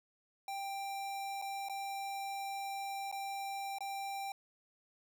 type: tone with dropouts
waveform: square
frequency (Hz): 788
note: G5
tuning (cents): +9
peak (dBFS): -39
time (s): 0.48-4.32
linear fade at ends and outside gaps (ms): 2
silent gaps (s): 1.416-1.422 / 1.686-1.696 / 3.115-3.125 / 3.785-3.806
effects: none